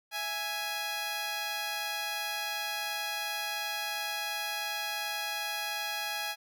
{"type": "tone pair together", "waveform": "10% pulse", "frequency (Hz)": [660, 830.7], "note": ["E5", "G#5"], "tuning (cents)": [2, 0], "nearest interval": "major third", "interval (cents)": 398, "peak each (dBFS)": [-33, -25], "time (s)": [0.11, 6.36], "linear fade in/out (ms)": 50, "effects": []}